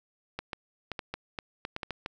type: clicks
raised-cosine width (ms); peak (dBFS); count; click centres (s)
0.3; -18; 11; 0.39 / 0.532 / 0.917 / 0.992 / 1.14 / 1.388 / 1.651 / 1.764 / 1.832 / 1.907 / 2.061
effects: none